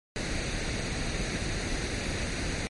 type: noise with comb filter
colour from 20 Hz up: pink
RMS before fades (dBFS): -31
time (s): 0.16-2.67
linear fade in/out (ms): 0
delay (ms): 0.47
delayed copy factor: +0.55
effects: low-pass 7000 Hz 12 dB/octave + MP3 48 kbps